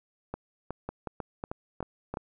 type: two click trains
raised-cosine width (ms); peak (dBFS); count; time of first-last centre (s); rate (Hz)
1; -20 / -20; 5 / 6; 0.89-2.14 / 0.34-2.172; 3.2 / 2.73
effects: none